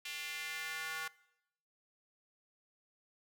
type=tone with high-pass filter sweep; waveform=square; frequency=159.8 Hz; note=D#3; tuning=47 cents sharp; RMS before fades=-42 dBFS; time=0.05-1.08 s; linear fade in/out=5 ms; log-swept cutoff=2600 to 1400 Hz; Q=2.2; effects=noise-tail reverb RT60 0.8 s tail -21 dB re dry